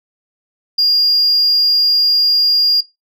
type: tone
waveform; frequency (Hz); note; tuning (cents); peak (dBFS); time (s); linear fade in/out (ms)
sine; 4825; D8; +46; -8; 0.78-2.81; 10
effects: noise-tail reverb RT60 0.2 s tail -17 dB re dry + tanh soft clip ceiling -7 dBFS